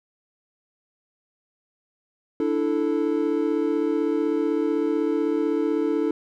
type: chord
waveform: triangle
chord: D suspended second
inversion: none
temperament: equal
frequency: 293.7 / 329.6 / 440 Hz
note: D4 / E4 / A4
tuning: 0 / 0 / 0 cents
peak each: -23 dBFS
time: 2.4-6.11 s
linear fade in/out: 2 ms
effects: none